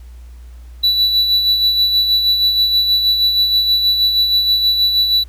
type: tone with tremolo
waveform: triangle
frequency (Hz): 3951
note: B7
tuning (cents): 0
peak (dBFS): -8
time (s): 0.83-5.24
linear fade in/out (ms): 10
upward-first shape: sine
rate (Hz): 6.3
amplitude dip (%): 45
effects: added 60 Hz sine -33 dBFS peak until 5.28 s + pink hiss -53 dBFS RMS until 5.28 s